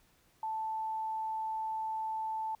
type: tone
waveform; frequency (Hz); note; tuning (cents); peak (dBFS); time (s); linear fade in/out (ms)
sine; 880; A5; 0; -33; 0.43-2.55; 2
effects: pink hiss -68 dBFS RMS until 2.6 s